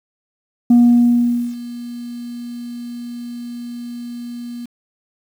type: tone with ADSR envelope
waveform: sine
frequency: 239.9 Hz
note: A#3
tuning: 50 cents sharp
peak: -4 dBFS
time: 0.7-4.66 s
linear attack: 6 ms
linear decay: 840 ms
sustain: -22 dB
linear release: 8 ms
effects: tanh soft clip ceiling -5 dBFS + 7-bit